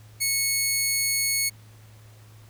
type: tone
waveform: 10% pulse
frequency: 2200 Hz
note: C#7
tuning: 14 cents flat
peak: -13 dBFS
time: 0.2-1.5 s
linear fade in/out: 20 ms
effects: added 108 Hz sine -47 dBFS peak until 2.49 s + pink hiss -56 dBFS RMS until 2.49 s